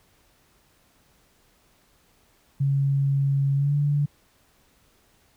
sine tone with pitch glide, 138.59 to 144.98 Hz, C#3 to D3, 0 to -22 cents, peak -19 dBFS, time 2.6-4.06 s, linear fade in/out 10 ms, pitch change +78 cents, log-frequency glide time 3.55-3.75 s, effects pink hiss -62 dBFS RMS until 5.36 s

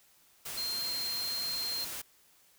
sine tone in noise, 4186 Hz, C8, in tune, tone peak -33 dBFS, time 0.57-1.85 s, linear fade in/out 10 ms, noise white, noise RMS -40 dBFS, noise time 0.45-2.02 s, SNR +4 dB, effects white hiss -64 dBFS RMS until 2.58 s

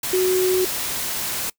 sine tone in noise, 370 Hz, F#4, in tune, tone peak -16 dBFS, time 0.13-0.65 s, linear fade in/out 5 ms, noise white, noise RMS -26 dBFS, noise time 0.03-1.5 s, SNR +7 dB, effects noise-tail reverb RT60 0.1 s tail -22 dB re dry

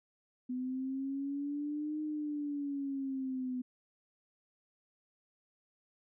sine linear two-way sweep, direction up then down, 250 to 306.6 to 250 Hz, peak -34 dBFS, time 0.49-3.62 s, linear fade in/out 10 ms, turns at 2.01 s, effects none

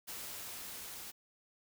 white noise with level ramp, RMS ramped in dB -44 to -47 dBFS, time 0.07-1.12 s, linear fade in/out 20 ms, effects none

